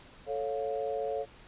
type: chord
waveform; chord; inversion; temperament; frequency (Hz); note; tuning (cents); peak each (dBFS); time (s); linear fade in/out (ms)
sine; A augmented; none; equal with one note detuned; 440 / 554.4 / 703.7; A4 / C#5 / E#5; 0 / 0 / +13; -34 / -34 / -37; 0.26-1.26; 50
effects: pink hiss -54 dBFS RMS until 1.47 s + resampled to 8000 Hz